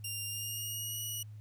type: tone with pitch glide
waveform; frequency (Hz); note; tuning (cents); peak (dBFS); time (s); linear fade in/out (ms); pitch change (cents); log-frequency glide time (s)
10% pulse; 2794 to 2916; F7 to F#7; 0 to -26; -29; 0.04-1.23; 5; +74; 0.25-1
effects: added 106 Hz sine -45 dBFS peak until 1.4 s + pink hiss -71 dBFS RMS until 1.4 s